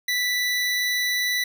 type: tone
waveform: 25% pulse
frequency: 1975.5 Hz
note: B6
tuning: in tune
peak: -18 dBFS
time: 0.08-1.44 s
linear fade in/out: 5 ms
effects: none